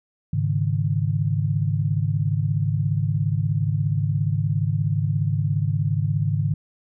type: chord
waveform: sine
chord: Ab suspended fourth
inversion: none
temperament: equal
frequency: 103.83 / 138.59 / 155.56 Hz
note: Ab2 / Db3 / Eb3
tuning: 0 / 0 / 0 cents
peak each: -23 / -24 / -24 dBFS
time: 0.33-6.54 s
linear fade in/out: 5 ms
effects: none